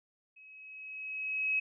sine tone with level ramp, 2557 Hz, D#7, 47 cents sharp, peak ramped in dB -53 to -26 dBFS, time 0.36-1.6 s, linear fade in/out 10 ms, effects none

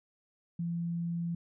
sine tone, 170 Hz, F3, 46 cents flat, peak -31 dBFS, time 0.59-1.35 s, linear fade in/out 5 ms, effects none

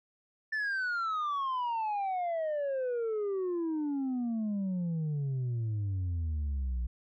sine exponential sweep, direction down, 1778 to 58.2 Hz, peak -27 dBFS, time 0.52-6.87 s, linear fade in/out 10 ms, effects tanh soft clip ceiling -29 dBFS

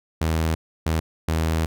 sawtooth tone bursts at uneven times, 80.5 Hz, E2, 41 cents flat, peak -16 dBFS, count 3, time 0.21-0.55 / 0.86-1 / 1.28-1.66 s, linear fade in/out 5 ms, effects none

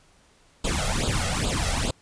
pink noise with flanger, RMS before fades -25 dBFS, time 0.64-1.91 s, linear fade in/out 5 ms, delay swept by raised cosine 0.25 to 1.55 ms, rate 2.4 Hz, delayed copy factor +0.85, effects pink hiss -59 dBFS RMS until 2.01 s + resampled to 22050 Hz

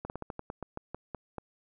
slowing click train, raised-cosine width 1 ms, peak -23 dBFS, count 12, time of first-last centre 0.05-1.383 s, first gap 49 ms, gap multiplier 1.17, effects none

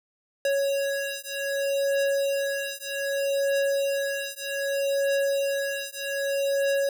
square beating tone pair, 554.4 / 555.04 Hz, C#5 / C#5, 0 / +2 cents, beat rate 0.64 Hz, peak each -28 / -28 dBFS, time 0.45-6.89 s, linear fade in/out 2 ms, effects none

